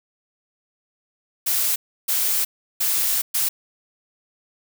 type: noise bursts at uneven times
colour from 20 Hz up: blue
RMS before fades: -21 dBFS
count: 4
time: 1.46-1.76 / 2.08-2.45 / 2.8-3.22 / 3.34-3.49 s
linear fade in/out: 10 ms
effects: none